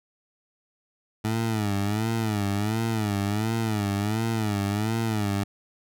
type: tone with vibrato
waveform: 20% pulse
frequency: 106.7 Hz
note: G#2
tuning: 47 cents sharp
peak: -19 dBFS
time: 1.24-5.44 s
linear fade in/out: 10 ms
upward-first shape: sine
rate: 1.4 Hz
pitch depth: 120 cents each way
effects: none